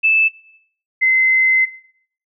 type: tone pair in turn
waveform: sine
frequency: 2629 / 2058 Hz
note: E7 / C7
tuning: -5 / -29 cents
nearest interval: major third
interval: 424 cents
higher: first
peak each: -10 dBFS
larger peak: neither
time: 0.03-0.29 / 1.01-1.66 s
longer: second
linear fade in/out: 20 ms
effects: noise-tail reverb RT60 0.6 s tail -17 dB re dry